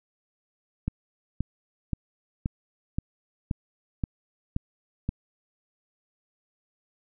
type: click train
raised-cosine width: 5 ms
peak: -14 dBFS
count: 9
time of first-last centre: 0.88-5.091 s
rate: 1.9 Hz
effects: none